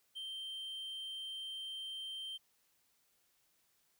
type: tone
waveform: triangle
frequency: 3136 Hz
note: G7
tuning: in tune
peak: -40 dBFS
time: 0.15-2.38 s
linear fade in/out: 20 ms
effects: white hiss -75 dBFS RMS until 3.99 s